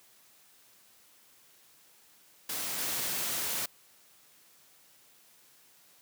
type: noise with level steps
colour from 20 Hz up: white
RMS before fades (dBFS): -35 / -33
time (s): 2.49-3.66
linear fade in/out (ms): 5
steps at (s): 2.78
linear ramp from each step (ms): 10
effects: white hiss -61 dBFS RMS until 6.01 s + high-pass 100 Hz 12 dB/octave